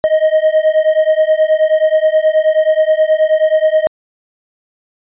triangle beating tone pair, 621 / 630.4 Hz, D#5 / D#5, -3 / +23 cents, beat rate 9.4 Hz, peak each -10 dBFS, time 0.04-3.87 s, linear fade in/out 0 ms, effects resampled to 8000 Hz

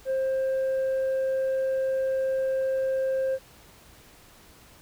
sine tone with tanh clipping, 529 Hz, C5, 19 cents sharp, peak -24 dBFS, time 0.05-3.39 s, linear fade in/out 50 ms, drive 2 dB, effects pink hiss -53 dBFS RMS until 4.81 s

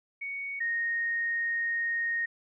sine tone pair in turn, 2230 / 1859 Hz, C#7 / A#6, +10 / -5 cents, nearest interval minor third, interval 315 cents, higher first, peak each -33 / -27 dBFS, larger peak second, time 0.21-0.6 / 0.6-2.26 s, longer second, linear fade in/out 10 ms, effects none

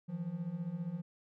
triangle beating tone pair, 161.2 / 176.2 Hz, E3 / F3, -38 / +16 cents, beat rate 15 Hz, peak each -39 / -36 dBFS, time 0.08-1.02 s, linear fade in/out 20 ms, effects none

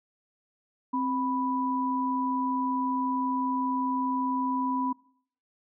sine tone pair together, 262.5 / 987.8 Hz, C4 / B5, +6 / 0 cents, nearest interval octave + major seventh, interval 2294 cents, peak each -28 dBFS, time 0.93-4.93 s, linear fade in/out 10 ms, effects noise-tail reverb RT60 0.6 s tail -23 dB re dry

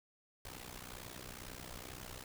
pink noise with amplitude modulation, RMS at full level -45 dBFS, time 0.45-2.24 s, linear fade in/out 2 ms, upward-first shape sine, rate 62.1 Hz, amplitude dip 85%, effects none

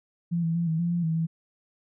sine tone with pitch steps, 170.7 / 164.6 / 170.3 / 160.6 / 171.6 / 172.9 / 161.4 / 163.6 Hz, F3 / E3 / F3 / E3 / F3 / F3 / E3 / E3, -39 / -2 / -43 / -45 / -30 / -17 / -36 / -13 cents, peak -23 dBFS, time 0.31-1.27 s, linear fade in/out 20 ms, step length 120 ms, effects none

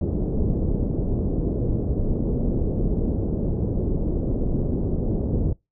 pink low-pass noise, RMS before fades -23 dBFS, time 0.01-5.53 s, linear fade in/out 5 ms, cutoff 450 Hz, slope 24 dB/octave, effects noise-tail reverb RT60 0.2 s tail -23 dB re dry

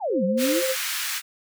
sine exponential two-way sweep, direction down then up, 932.3 to 182.1 to 368.8 Hz, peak -22 dBFS, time 0-0.63 s, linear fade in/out 50 ms, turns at 0.24 s
sine tone with tremolo, 523.3 Hz, C5, in tune, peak -21 dBFS, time 0.09-0.76 s, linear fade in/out 50 ms, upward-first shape sine, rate 15 Hz, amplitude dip 40%
pink high-pass noise, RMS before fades -28 dBFS, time 0.37-1.22 s, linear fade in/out 50 ms, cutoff 1400 Hz, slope 24 dB/octave
effects none

